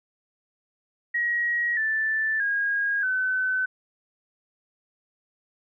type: tone with pitch steps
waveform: sine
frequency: 1899 / 1761.6 / 1634.2 / 1516 Hz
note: A#6 / A6 / G#6 / F#6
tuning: +32 / +2 / -28 / +42 cents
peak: -22 dBFS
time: 1.14-3.66 s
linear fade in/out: 10 ms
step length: 630 ms
effects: none